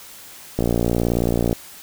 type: click train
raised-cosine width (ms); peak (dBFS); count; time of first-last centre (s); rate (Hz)
2; -6; 56; 0.59-1.529; 58.6
effects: white hiss -41 dBFS RMS until 1.82 s